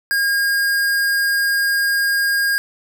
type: tone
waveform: square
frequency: 1622 Hz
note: G#6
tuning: 41 cents flat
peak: -16 dBFS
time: 0.11-2.58 s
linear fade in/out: 0 ms
effects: none